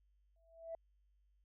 sine tone with exponential growth, 659.3 Hz, E5, in tune, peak -39 dBFS, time 0.36-0.75 s, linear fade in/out 2 ms, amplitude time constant 83 ms, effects tanh soft clip ceiling -35 dBFS + added 50 Hz sine -70 dBFS peak until 1.44 s

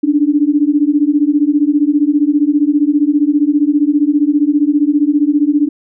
sine beating tone pair, 286 / 301 Hz, D4 / D4, -46 / +43 cents, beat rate 15 Hz, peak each -12 dBFS, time 0.03-5.69 s, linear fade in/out 10 ms, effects none

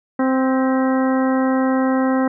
harmonic tone with a mistuned harmonic, 261.7 Hz, C4, in tune, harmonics 1 / 2 / 3 / 4 / 5 / 6 / 7, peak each -16 / -22 / -26 / -28 / -30 / -32 / -33 dBFS, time 0.19-2.28 s, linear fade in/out 5 ms, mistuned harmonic 7, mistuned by +61 cents, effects none

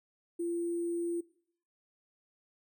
sine tone with sample-and-hold, 342.8 Hz, F4, 32 cents flat, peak -31 dBFS, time 0.39-1.21 s, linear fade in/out 10 ms, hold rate 8820 Hz, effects noise-tail reverb RT60 0.6 s tail -20 dB re dry

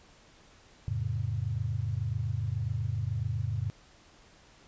sine chord, F augmented, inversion none, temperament just, 87.31 / 109.13 / 136.42 Hz, F2 / A2 / C#3, 0 / -14 / -27 cents, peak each -35 / -31 / -35 dBFS, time 0.88-3.7 s, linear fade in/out 0 ms, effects pink hiss -58 dBFS RMS until 4.67 s + resampled to 16000 Hz

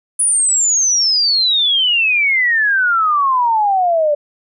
sine exponential sweep, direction down, 9956 to 577 Hz, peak -11 dBFS, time 0.19-4.15 s, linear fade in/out 10 ms, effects none

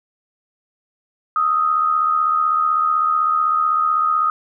sine tone pair together, 1248.1 / 1324 Hz, D#6 / E6, +5 / +7 cents, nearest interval minor second, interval 102 cents, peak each -15 / -23 dBFS, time 1.36-4.3 s, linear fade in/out 2 ms, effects none

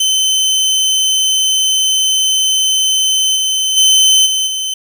25% pulse tone with level steps, 3065 Hz, G7, 40 cents flat, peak -7 / -9 / -3 / -9 / -13 dBFS, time 0-4.74 s, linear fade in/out 5 ms, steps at 3.35 / 3.76 / 4.25 / 4.46 s, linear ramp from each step 20 ms, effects none

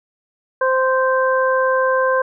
harmonic tone, 521 Hz, C5, 7 cents flat, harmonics 1 / 2 / 3, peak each -16 / -19 / -21 dBFS, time 0.61-2.22 s, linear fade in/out 5 ms, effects none

